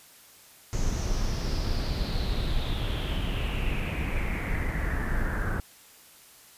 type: noise with low-pass filter sweep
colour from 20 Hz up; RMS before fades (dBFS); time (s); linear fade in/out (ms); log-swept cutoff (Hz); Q
brown; -28; 0.73-5.6; 0; 6600 to 1500; 5.8
effects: white hiss -53 dBFS RMS until 6.57 s + resampled to 32000 Hz